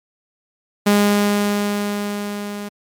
sawtooth tone with level ramp, 205 Hz, G#3, 22 cents flat, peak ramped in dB -7 to -23 dBFS, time 0.86-2.69 s, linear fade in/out 10 ms, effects MP3 96 kbps

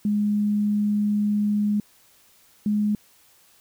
sine tone pair in turn, 207.7 / 209.1 Hz, G#3 / G#3, 0 / +12 cents, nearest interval unison, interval 12 cents, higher second, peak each -19 dBFS, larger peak neither, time 0.05-1.8 / 2.66-2.95 s, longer first, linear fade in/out 2 ms, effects white hiss -57 dBFS RMS until 3.6 s

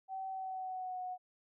sine tone with pitch glide, 765 to 733.8 Hz, G5 to F#5, -42 to -15 cents, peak -38 dBFS, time 0.08-1.18 s, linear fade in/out 50 ms, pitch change -73 cents, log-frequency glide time 0.3-1.01 s, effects none

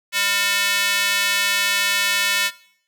square tone with high-pass filter, 200.4 Hz, G3, 38 cents sharp, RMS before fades -20 dBFS, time 0.12-2.51 s, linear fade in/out 50 ms, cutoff 2200 Hz, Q 1.5, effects noise-tail reverb RT60 0.6 s tail -18 dB re dry

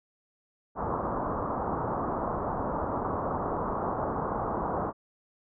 white low-pass noise, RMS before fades -31 dBFS, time 0.75-4.93 s, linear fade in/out 50 ms, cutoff 1200 Hz, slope 48 dB/octave, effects none

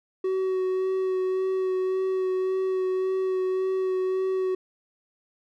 triangle tone with vibrato, 375.4 Hz, F#4, 25 cents sharp, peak -21 dBFS, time 0.24-4.55 s, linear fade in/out 5 ms, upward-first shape sine, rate 1.8 Hz, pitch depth 14 cents each way, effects none

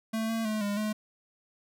square tone with pitch steps, 222.4 / 225.5 / 215.4 / 203.7 / 213.7 Hz, A3 / A3 / A3 / G#3 / G#3, +19 / +43 / -37 / -33 / +50 cents, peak -29 dBFS, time 0.13-0.93 s, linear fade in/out 10 ms, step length 160 ms, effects none

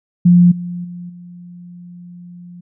sine tone with level steps, 175.9 Hz, F3, 13 cents sharp, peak -5 / -22 / -27 / -33 dBFS, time 0.25-2.61 s, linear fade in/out 10 ms, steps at 0.51 / 0.84 / 1.09 s, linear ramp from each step 10 ms, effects none

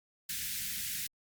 white band-stop noise, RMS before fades -37 dBFS, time 0.29-1.07 s, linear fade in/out 5 ms, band 220 to 1600 Hz, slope 48 dB/octave, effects Opus 48 kbps

